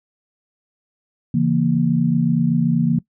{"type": "chord", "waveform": "sine", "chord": "A# diminished", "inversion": "first", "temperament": "just", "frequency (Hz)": [139.85, 167.82, 233.1], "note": ["C#3", "E3", "A#3"], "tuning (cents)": [16, 31, 0], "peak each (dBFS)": [-21, -18, -18], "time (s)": [1.34, 2.99], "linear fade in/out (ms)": 5, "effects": ["noise-tail reverb RT60 0.1 s tail -21 dB re dry"]}